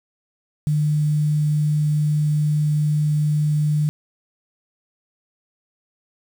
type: tone with quantisation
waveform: sine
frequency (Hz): 150.4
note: D3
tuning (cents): +42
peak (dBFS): -16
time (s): 0.67-3.89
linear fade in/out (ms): 0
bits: 7
effects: none